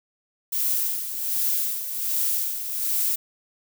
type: noise with tremolo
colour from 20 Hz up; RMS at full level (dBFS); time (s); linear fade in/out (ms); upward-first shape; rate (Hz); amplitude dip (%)
violet; -23; 0.52-3.16; 10; sine; 1.3; 60
effects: none